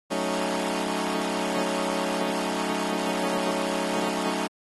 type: chord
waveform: 15% pulse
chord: D# half-diminished seventh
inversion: first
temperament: equal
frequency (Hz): 185 / 220 / 277.2 / 311.1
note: F#3 / A3 / C#4 / D#4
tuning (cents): 0 / 0 / 0 / 0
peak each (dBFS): -25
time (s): 0.1-4.48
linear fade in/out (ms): 20
effects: AAC 32 kbps